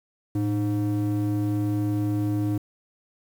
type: ring-modulated tone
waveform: triangle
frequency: 207.7 Hz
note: G#3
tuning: in tune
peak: -17 dBFS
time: 0.35-2.58 s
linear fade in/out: 5 ms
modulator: 97.8 Hz
effects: 8-bit